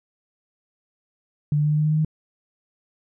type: tone with pitch steps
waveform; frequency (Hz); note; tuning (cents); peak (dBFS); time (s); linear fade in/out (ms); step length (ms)
sine; 147.8 / 148.91 / 150.04 / 151.17 / 152.31 / 153.45 / 154.61 / 155.78; D3 / D3 / D3 / D#3 / D#3 / D#3 / D#3 / D#3; +11 / +24 / +37 / -50 / -37 / -24 / -11 / +2; -17; 1.52-2.048; 2; 66
effects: none